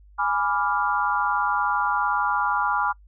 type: chord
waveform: sine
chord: G# diminished seventh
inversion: none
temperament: equal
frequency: 830.6 / 987.8 / 1174.7 / 1396.9 Hz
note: G#5 / B5 / D6 / F6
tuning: 0 / 0 / 0 / 0 cents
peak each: -26 dBFS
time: 0.18-2.93 s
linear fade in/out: 20 ms
effects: noise-tail reverb RT60 0.1 s tail -25 dB re dry + added 50 Hz sine -48 dBFS peak until 3.07 s